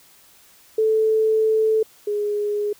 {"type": "tone pair in turn", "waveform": "sine", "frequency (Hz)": [438.4, 415], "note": ["A4", "G#4"], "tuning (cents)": [-6, -1], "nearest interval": "minor second", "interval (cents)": 95, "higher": "first", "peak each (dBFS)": [-15, -20], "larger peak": "first", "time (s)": [[0.78, 1.83], [2.07, 2.73]], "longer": "first", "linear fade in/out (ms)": 5, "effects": ["white hiss -52 dBFS RMS until 2.79 s"]}